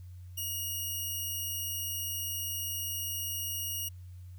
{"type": "tone", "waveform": "5% pulse", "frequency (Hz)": 2875, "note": "F7", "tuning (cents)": 50, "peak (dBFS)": -25, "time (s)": [0.37, 3.89], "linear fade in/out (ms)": 10, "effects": ["added 90 Hz sine -44 dBFS peak until 4.38 s", "white hiss -69 dBFS RMS until 4.38 s"]}